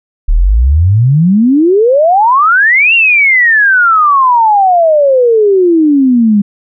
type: exponential two-way sweep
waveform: sine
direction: up then down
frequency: 35.05 to 2799 to 198.6 Hz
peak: -4 dBFS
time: 0.28-6.42 s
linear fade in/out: 10 ms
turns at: 2.94 s
effects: none